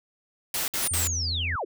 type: noise bursts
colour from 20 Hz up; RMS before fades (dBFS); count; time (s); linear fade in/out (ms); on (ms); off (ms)
white; -28; 3; 0.54-1.074; 2; 140; 57
type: linear sweep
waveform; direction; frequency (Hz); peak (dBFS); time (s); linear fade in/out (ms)
sine; down; 9956 to 293.7; -27; 0.82-1.65; 10
type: tone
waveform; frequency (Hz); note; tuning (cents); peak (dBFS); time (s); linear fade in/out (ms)
triangle; 84.1; E2; +35; -27; 0.91-1.56; 5
effects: none